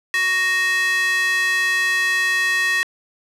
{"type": "tone with high-pass filter", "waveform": "square", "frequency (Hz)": 371.8, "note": "F#4", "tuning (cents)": 8, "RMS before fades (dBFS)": -19, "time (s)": [0.14, 2.83], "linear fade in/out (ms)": 0, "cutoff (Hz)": 1900, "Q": 3.9, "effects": ["low-pass 11000 Hz 12 dB/octave"]}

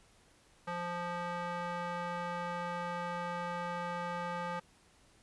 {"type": "tone with band-pass filter", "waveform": "square", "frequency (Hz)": 174.61, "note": "F3", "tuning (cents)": 0, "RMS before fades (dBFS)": -38, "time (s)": [0.67, 4.6], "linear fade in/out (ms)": 10, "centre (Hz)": 1100, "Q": 1.3, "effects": ["pink hiss -65 dBFS RMS until 5.22 s", "resampled to 24000 Hz"]}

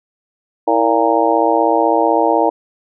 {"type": "harmonic tone with a mistuned harmonic", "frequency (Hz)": 115.9, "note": "A#2", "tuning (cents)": -10, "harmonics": [3, 4, 5, 6, 7, 8], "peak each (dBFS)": [-18, -18, -18, -18, -18, -18], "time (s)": [0.67, 2.5], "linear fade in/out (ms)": 10, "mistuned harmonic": 3, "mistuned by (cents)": -110, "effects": []}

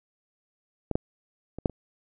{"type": "clicks", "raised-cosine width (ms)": 2, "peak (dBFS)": [-14, -10, -23, -8, -28], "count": 5, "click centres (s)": [0.913, 0.955, 1.586, 1.658, 1.697], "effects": []}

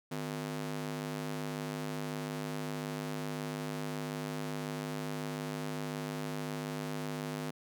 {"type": "ring-modulated tone", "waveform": "sawtooth", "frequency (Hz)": 203.9, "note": "G#3", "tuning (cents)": -32, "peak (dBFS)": -29, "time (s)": [0.11, 7.51], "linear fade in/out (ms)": 10, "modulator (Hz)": 49.2, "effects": []}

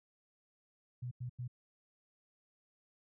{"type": "tone bursts", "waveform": "sine", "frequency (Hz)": 123.47, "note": "B2", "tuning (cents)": 0, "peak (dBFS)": -38, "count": 3, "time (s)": [1.02, 1.479], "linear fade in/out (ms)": 10, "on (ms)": 93, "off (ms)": 90, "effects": []}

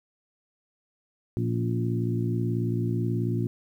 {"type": "harmonic tone with a mistuned harmonic", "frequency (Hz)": 58.4, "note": "A#1", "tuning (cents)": 4, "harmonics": [2, 3, 4, 5, 6], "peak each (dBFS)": [-26, -32, -33, -35, -33], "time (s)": [1.37, 3.47], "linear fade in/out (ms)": 0, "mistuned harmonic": 5, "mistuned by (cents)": -35, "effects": ["10-bit"]}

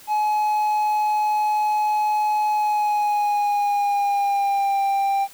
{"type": "tone with pitch glide", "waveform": "triangle", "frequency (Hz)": [847, 790.3], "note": ["G#5", "G5"], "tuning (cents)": [34, 14], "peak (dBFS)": -16, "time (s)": [0.07, 5.28], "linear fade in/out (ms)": 50, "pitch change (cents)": -120, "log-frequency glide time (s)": [2.51, 4.81], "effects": ["white hiss -46 dBFS RMS until 5.33 s"]}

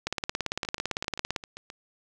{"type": "two click trains", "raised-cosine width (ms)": 0.2, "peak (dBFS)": [-11, -23], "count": [24, 9], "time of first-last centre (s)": [[0.07, 1.362], [0.65, 1.701]], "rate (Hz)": [17.8, 7.61], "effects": []}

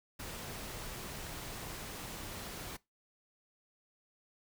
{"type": "noise", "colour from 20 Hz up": "pink", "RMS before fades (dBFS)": -44, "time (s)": [0.19, 2.77], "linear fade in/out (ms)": 10, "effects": ["noise-tail reverb RT60 0.2 s tail -21 dB re dry"]}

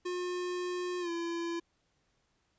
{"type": "tone with pitch glide", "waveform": "square", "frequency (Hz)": [358.6, 338.5], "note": ["F4", "E4"], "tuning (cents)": [46, 46], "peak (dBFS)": -34, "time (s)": [0.05, 1.6], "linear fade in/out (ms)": 10, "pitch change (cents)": -100, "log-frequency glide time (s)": [1, 1.1], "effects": ["pink hiss -75 dBFS RMS until 2.58 s", "resampled to 16000 Hz"]}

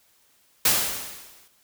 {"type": "noise with exponential decay", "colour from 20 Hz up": "white", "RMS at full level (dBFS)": -17, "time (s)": [0.65, 1.48], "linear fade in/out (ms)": 5, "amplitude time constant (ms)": 180, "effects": ["white hiss -62 dBFS RMS until 1.63 s"]}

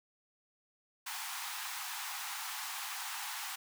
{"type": "high-pass noise", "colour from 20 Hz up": "pink", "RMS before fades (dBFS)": -41, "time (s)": [1.06, 3.56], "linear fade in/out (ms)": 10, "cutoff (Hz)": 760, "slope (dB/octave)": 96, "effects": []}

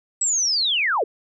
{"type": "linear sweep", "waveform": "sine", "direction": "down", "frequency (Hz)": [7902, 355.3], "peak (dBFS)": -18, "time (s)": [0.21, 1.04], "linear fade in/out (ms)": 5, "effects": []}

